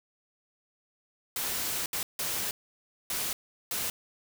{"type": "noise bursts at uneven times", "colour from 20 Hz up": "white", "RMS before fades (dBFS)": -32, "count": 5, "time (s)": [[1.36, 1.86], [1.93, 2.03], [2.19, 2.51], [3.1, 3.33], [3.71, 3.9]], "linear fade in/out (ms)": 2, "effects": []}